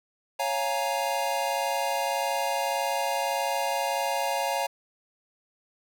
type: chord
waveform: square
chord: Bb minor seventh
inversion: first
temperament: equal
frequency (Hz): 554.4 / 698.5 / 830.6 / 932.3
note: Db5 / F5 / Ab5 / Bb5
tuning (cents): 0 / 0 / 0 / 0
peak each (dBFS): -32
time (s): 0.39-4.67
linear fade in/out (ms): 10
effects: none

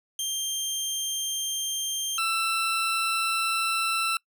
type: tone pair in turn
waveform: 20% pulse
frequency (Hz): 3175 / 1334.9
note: G7 / E6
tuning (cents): +21 / +21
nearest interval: octave + minor third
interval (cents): 1500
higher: first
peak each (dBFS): -22 / -19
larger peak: second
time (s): 0.19-2.18 / 2.18-4.17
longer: neither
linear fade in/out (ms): 2
effects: noise-tail reverb RT60 0.1 s tail -25 dB re dry

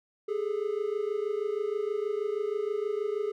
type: tone pair together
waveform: triangle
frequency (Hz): 405.5 / 431.8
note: G#4 / A4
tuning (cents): -41 / -33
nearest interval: minor second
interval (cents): 108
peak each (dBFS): -29 / -29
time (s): 0.28-3.32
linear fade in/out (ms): 10
effects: none

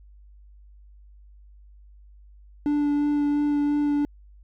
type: tone with vibrato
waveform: triangle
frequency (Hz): 291.7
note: D4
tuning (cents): -12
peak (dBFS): -18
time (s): 2.66-4.05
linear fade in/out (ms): 0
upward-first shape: sine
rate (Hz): 2.9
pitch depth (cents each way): 11
effects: added 50 Hz sine -47 dBFS peak until 4.43 s

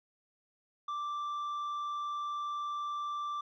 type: tone with tanh clipping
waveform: triangle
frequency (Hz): 1174.7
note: D6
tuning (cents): 0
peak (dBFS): -35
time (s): 0.88-3.41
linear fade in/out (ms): 5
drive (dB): 9
effects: none

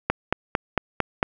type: click train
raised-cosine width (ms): 0.5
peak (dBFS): -4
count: 6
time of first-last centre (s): 0.1-1.229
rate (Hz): 4.43
effects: none

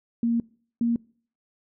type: tone pair in turn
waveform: sine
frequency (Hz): 233.1 / 234.3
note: A#3 / A#3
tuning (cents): 0 / +9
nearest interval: unison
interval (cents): 9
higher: second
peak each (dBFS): -20 / -20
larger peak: neither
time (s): 0.23-0.4 / 0.81-0.96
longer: first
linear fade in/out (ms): 2
effects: noise-tail reverb RT60 0.5 s tail -24 dB re dry

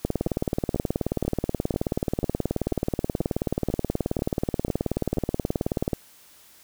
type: two click trains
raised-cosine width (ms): 2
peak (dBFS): -10 / -15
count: 111 / 11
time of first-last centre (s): 0.05-5.932 / 0.27-5.172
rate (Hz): 18.7 / 2.04
effects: white hiss -53 dBFS RMS until 6.63 s

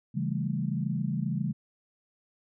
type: chord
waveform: sine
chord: A dominant seventh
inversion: first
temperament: just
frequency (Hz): 137.5 / 165 / 198 / 220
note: C#3 / E3 / G3 / A3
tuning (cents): -14 / +2 / +18 / 0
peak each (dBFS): -32 / -32 / -33 / -35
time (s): 0.14-1.53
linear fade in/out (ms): 20
effects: none

